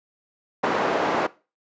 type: band-pass noise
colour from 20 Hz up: white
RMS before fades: -23 dBFS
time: 0.63-1.27 s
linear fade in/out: 10 ms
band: 280 to 910 Hz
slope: 12 dB/octave
effects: noise-tail reverb RT60 0.3 s tail -19 dB re dry + resampled to 16000 Hz